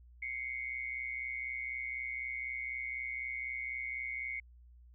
sine tone pair together, 2093 / 2217 Hz, C7 / C#7, 0 / 0 cents, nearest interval minor second, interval 100 cents, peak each -40 / -39 dBFS, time 0.22-4.4 s, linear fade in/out 5 ms, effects added 60 Hz sine -55 dBFS peak until 4.94 s

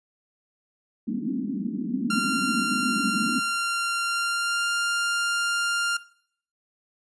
pink band-pass noise, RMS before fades -28 dBFS, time 1.07-3.4 s, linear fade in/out 10 ms, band 210 to 270 Hz, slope 48 dB/octave
sawtooth tone with pitch glide, 1384 to 1397.7 Hz, F6 to F6, -16 to +1 cents, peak -20 dBFS, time 2.1-5.97 s, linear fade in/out 5 ms, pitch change +17 cents, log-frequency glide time 4.03-4.7 s
effects noise-tail reverb RT60 0.6 s tail -18 dB re dry + resampled to 24000 Hz

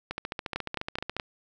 two click trains, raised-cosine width 0.3 ms, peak -16 / -14 dBFS, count 16 / 4, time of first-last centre 0.11-1.166 / 0.56-1.198 s, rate 14.2 / 4.7 Hz, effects none

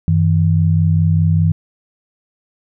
sine tone pair together, 95.3 / 160.27 Hz, G2 / E3, -48 / -48 cents, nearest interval major sixth, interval 900 cents, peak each -13 dBFS, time 0.08-1.52 s, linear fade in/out 0 ms, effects none

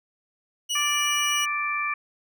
25% pulse tone, 2923 Hz, F#7, 22 cents flat, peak -21 dBFS, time 0.69-1.46 s, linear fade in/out 20 ms
harmonic tone, 587.3 Hz, D5, in tune, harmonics 2 / 3 / 4, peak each -28 / -33 / -27 dBFS, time 0.75-1.94 s, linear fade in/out 5 ms
effects none

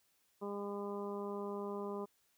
harmonic tone, 202.4 Hz, G#3, 44 cents flat, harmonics 1 / 2 / 3 / 4 / 5 / 6, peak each -44 / -41 / -49 / -52 / -48 / -53 dBFS, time 0.41-2.06 s, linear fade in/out 20 ms, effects white hiss -75 dBFS RMS until 2.37 s

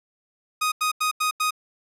sawtooth tone bursts, 1247 Hz, D#6, 3 cents sharp, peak -17 dBFS, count 5, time 0.61-1.508 s, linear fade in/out 10 ms, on 110 ms, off 87 ms, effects resampled to 32000 Hz

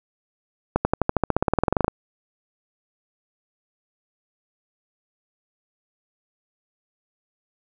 accelerating click train, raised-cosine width 1 ms, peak -4 dBFS, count 20, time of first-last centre 0.76-1.881 s, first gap 90 ms, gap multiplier 0.95, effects none

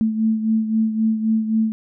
sine beating tone pair, 220 / 223.8 Hz, A3 / A3, 0 / +30 cents, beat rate 3.8 Hz, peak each -17 / -24 dBFS, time 0.01-1.72 s, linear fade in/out 0 ms, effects none

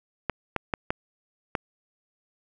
clicks, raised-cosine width 0.5 ms, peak -10 dBFS, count 5, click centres 0.297 / 0.563 / 0.738 / 0.905 / 1.552 s, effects none

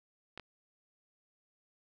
clicks, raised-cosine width 0.3 ms, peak -29 dBFS, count 2, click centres 0.376 / 0.397 s, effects none

